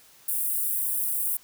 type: high-pass noise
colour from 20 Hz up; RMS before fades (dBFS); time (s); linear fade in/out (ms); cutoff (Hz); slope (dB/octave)
white; -27; 0.28-1.37; 5; 9000; 48
effects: white hiss -55 dBFS RMS until 1.43 s